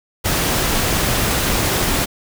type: noise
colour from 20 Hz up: pink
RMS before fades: -18 dBFS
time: 0.24-2.06 s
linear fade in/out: 20 ms
effects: none